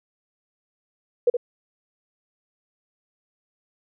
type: tone with echo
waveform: sine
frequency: 483.9 Hz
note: B4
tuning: 35 cents flat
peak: -13 dBFS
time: 1.27-1.3 s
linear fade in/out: 5 ms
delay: 69 ms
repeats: 1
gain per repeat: -7 dB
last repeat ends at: 1.369 s
effects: none